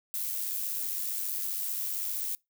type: noise with amplitude modulation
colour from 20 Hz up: violet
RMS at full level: -31 dBFS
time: 0.14-2.35 s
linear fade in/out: 0 ms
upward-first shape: sine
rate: 95.3 Hz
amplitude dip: 45%
effects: noise-tail reverb RT60 0.2 s tail -25 dB re dry